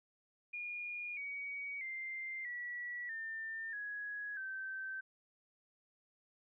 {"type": "tone with pitch steps", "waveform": "sine", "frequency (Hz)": [2431, 2255, 2092, 1940.7, 1800.3, 1670, 1549.2], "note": ["D#7", "C#7", "C7", "B6", "A6", "G#6", "G6"], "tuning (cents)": [-41, 29, -1, -31, 39, 9, -21], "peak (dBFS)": -40, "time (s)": [0.53, 5.01], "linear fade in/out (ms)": 10, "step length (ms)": 640, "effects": []}